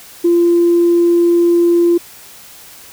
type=tone; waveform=sine; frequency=343.9 Hz; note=F4; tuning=27 cents flat; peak=-7 dBFS; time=0.24-1.98 s; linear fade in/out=10 ms; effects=tanh soft clip ceiling -3 dBFS + white hiss -38 dBFS RMS until 2.92 s